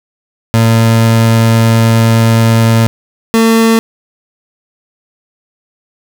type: tone pair in turn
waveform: 30% pulse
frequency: 113.7 / 226 Hz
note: A#2 / A3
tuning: -43 / +47 cents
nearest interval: octave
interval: 1190 cents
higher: second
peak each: -3 dBFS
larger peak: neither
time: 0.54-2.87 / 3.34-3.79 s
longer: first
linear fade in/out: 0 ms
effects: none